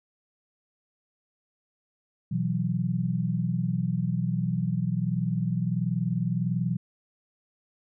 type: chord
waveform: sine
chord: B suspended fourth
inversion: none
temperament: equal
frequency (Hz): 123.47 / 164.81 / 185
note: B2 / E3 / F#3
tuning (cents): 0 / 0 / 0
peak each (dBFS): -29 / -28 / -29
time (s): 2.31-6.77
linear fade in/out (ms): 10
effects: none